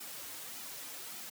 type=noise with flanger; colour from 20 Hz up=white; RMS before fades=-45 dBFS; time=0-1.3 s; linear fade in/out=10 ms; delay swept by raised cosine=1.8 to 5.3 ms; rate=1.7 Hz; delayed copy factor=-0.65; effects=high-pass 150 Hz 12 dB/octave